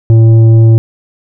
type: tone with tanh clipping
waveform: sine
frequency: 113 Hz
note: A2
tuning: 47 cents sharp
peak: -3 dBFS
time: 0.1-0.78 s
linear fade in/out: 0 ms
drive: 8 dB
effects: none